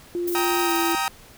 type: tone with pitch glide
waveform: sine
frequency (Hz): 349.2 to 336.9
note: F4 to E4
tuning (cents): 0 to +38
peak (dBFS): -23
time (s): 0.15-0.95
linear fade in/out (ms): 0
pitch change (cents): -62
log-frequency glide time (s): 0.63-0.73
type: noise with tremolo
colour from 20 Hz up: violet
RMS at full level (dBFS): -30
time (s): 0.27-0.93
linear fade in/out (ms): 10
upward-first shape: sine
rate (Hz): 19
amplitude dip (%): 50
type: chord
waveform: sawtooth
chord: Eb major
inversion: first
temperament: equal with one note detuned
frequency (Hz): 784 / 932.3 / 1267.7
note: G5 / Bb5 / Eb6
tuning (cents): 0 / 0 / +32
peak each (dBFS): -23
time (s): 0.35-1.08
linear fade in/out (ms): 0
effects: pink hiss -48 dBFS RMS until 1.37 s